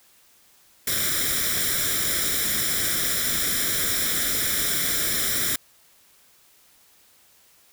white noise with comb filter, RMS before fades -24 dBFS, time 0.87-5.56 s, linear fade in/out 5 ms, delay 0.55 ms, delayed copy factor +0.8, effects white hiss -57 dBFS RMS until 7.72 s

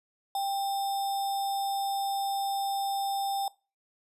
sine tone with sample-and-hold, 790 Hz, G5, 13 cents sharp, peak -27 dBFS, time 0.35-3.48 s, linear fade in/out 2 ms, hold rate 4410 Hz, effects noise-tail reverb RT60 0.3 s tail -21 dB re dry + resampled to 32000 Hz

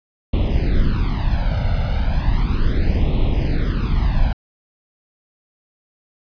brown noise with flanger, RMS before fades -17 dBFS, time 0.33-4.33 s, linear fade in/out 5 ms, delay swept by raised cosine 0.31 to 1.41 ms, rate 0.35 Hz, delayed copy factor +1, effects resampled to 11025 Hz

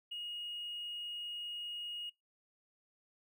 triangle tone with hard clipping, 2875 Hz, F7, 50 cents sharp, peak -39 dBFS, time 0.11-2.1 s, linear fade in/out 10 ms, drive 2 dB, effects noise-tail reverb RT60 0.2 s tail -23 dB re dry

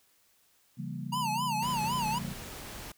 sine chord, C# diminished seventh, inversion none, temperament equal with one note detuned, 138.59 / 168.96 / 196 / 233.1 Hz, C#3 / E3 / G3 / Bb3, 0 / +43 / 0 / 0 cents, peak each -39 / -40 / -41 / -42 dBFS, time 0.77-2.34 s, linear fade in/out 20 ms
square tone with vibrato, 930 Hz, A#5, 4 cents flat, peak -30 dBFS, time 1.12-2.19 s, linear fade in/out 10 ms, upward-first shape sine, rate 3.9 Hz, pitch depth 160 cents each way
pink noise, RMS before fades -43 dBFS, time 1.62-2.92 s, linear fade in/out 5 ms
effects white hiss -67 dBFS RMS until 2.97 s

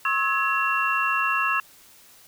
sine tone cluster, 1082 / 1297 / 1679 / 2731 Hz, C#6 / E6 / G#6 / F7, -42 / -28 / +18 / -39 cents, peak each -26 dBFS, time 0.05-1.6 s, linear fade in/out 2 ms, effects white hiss -52 dBFS RMS until 2.27 s

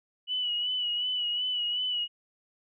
sine tone with vibrato, 2948 Hz, F#7, 7 cents flat, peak -27 dBFS, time 0.27-2.08 s, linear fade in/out 50 ms, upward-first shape sine, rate 2.7 Hz, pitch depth 39 cents each way, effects none

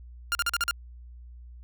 sawtooth tone bursts, 1401 Hz, F6, 5 cents sharp, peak -20 dBFS, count 6, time 0.32-0.71 s, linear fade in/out 0 ms, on 30 ms, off 42 ms, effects added 60 Hz sine -43 dBFS peak until 1.63 s

